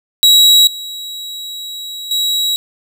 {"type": "tone with level steps", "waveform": "40% pulse", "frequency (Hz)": 3869, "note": "B7", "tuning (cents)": -36, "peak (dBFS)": [-4, -23, -12], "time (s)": [0.23, 2.56], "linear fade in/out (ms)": 0, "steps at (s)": [0.67, 2.11], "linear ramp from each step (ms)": 2, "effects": []}